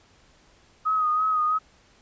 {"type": "tone with vibrato", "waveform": "sine", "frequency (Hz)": 1255, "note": "D#6", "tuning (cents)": 15, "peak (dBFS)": -20, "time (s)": [0.85, 1.59], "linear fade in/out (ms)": 20, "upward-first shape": "sine", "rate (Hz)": 3, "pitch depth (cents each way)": 37, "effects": ["pink hiss -58 dBFS RMS until 2.01 s", "resampled to 16000 Hz"]}